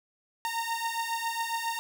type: beating tone pair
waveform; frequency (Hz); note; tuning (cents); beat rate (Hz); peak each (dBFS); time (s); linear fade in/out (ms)
sawtooth; 916 / 923.3; A#5 / A#5; -31 / -17; 7.3; -29; 0.45-1.79; 0
effects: none